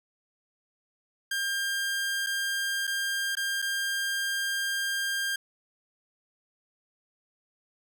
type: tone with dropouts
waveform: sawtooth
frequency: 1600 Hz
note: G6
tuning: 35 cents sharp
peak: -24 dBFS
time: 1.31-5.36 s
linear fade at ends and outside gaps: 5 ms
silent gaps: 2.264-2.268 / 2.87-2.875 / 3.353-3.369 / 3.619-3.623 s
effects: none